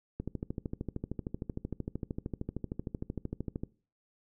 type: click train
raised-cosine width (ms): 3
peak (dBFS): -22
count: 46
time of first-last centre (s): 0.2-3.635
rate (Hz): 13.1
effects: noise-tail reverb RT60 0.4 s tail -22 dB re dry